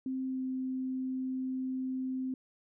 sine tone with pitch glide, 261.6 to 259.6 Hz, C4 to C4, 0 to -13 cents, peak -32 dBFS, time 0.06-2.34 s, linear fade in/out 2 ms, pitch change -13 cents, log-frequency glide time 0.27-0.41 s, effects none

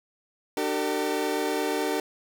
30% pulse tone cluster, 298.9 / 384 / 452.7 Hz, D4 / G4 / A4, +31 / -36 / +49 cents, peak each -27 dBFS, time 0.57-2 s, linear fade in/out 2 ms, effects none

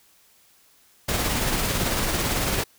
pink noise with tremolo, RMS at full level -23 dBFS, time 1.08-2.64 s, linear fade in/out 10 ms, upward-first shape sine, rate 18 Hz, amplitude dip 30%, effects white hiss -58 dBFS RMS until 2.78 s

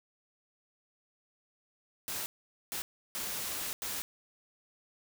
white noise bursts at uneven times, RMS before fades -37 dBFS, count 4, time 2.08-2.26 / 2.72-2.82 / 3.15-3.73 / 3.82-4.02 s, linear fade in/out 0 ms, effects none

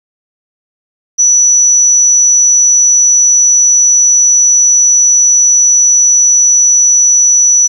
sine tone, 5920 Hz, F#8, in tune, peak -4 dBFS, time 1.18-7.68 s, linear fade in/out 20 ms, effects 7-bit

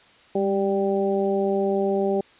harmonic tone with a mistuned harmonic, 196 Hz, G3, in tune, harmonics 1 / 2 / 3 / 4, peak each -26 / -22 / -27 / -30 dBFS, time 0.35-2.21 s, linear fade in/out 5 ms, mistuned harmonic 1, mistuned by +31 cents, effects white hiss -53 dBFS RMS until 2.39 s + resampled to 8000 Hz

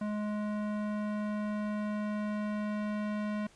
square tone with low-pass filter sweep, 210 Hz, G#3, 19 cents sharp, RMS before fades -34 dBFS, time 0.01-3.47 s, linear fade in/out 5 ms, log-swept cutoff 1400 to 2300 Hz, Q 0.88, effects pink hiss -61 dBFS RMS until 3.55 s + resampled to 22050 Hz

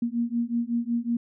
sine beating tone pair, 233.1 / 238.5 Hz, A#3 / A#3, 0 / +40 cents, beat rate 5.4 Hz, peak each -27 dBFS, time 0.02-1.17 s, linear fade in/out 5 ms, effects none

